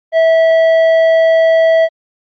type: tone with tanh clipping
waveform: sine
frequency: 652 Hz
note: E5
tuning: 19 cents flat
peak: -8 dBFS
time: 0.12-1.89 s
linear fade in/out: 50 ms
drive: 8 dB
effects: Opus 32 kbps